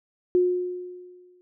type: tone with exponential decay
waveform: sine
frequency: 360 Hz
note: F#4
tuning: 47 cents flat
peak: -15 dBFS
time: 0.35-1.41 s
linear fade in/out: 0 ms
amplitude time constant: 230 ms
effects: none